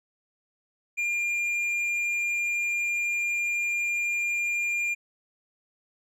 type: tone with tanh clipping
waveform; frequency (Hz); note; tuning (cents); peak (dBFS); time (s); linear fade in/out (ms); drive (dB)
sine; 2402; D7; +38; -26; 0.97-4.95; 20; 6
effects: none

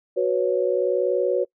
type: chord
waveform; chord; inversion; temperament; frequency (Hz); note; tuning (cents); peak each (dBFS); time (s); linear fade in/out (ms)
sine; F# suspended fourth; none; equal; 370 / 493.9 / 554.4; F#4 / B4 / C#5; 0 / 0 / 0; -23; 0.16-1.45; 20
effects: noise-tail reverb RT60 0.1 s tail -24 dB re dry

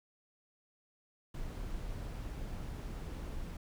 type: noise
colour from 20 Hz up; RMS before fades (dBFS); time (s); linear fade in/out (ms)
brown; -41; 1.34-3.57; 5
effects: none

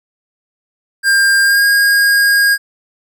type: tone with pitch glide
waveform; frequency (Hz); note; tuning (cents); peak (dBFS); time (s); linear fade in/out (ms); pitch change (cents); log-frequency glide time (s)
square; 1600 to 1628.9; G6 to G#6; +35 to -34; -9; 1.03-2.58; 50; +31; 1.43-1.65
effects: none

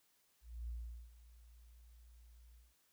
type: tone with ADSR envelope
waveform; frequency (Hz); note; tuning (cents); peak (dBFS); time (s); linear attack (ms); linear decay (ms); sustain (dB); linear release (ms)
sine; 58.27; A#1; 0; -40; 0.41-2.75; 270; 420; -18; 190
effects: white hiss -75 dBFS RMS until 2.92 s

